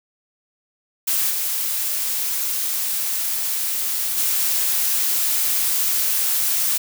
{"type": "noise with level steps", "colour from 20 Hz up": "blue", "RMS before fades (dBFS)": [-20, -23, -20], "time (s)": [1.07, 6.78], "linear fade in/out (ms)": 10, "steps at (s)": [1.3, 4.17], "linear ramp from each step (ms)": 10, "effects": []}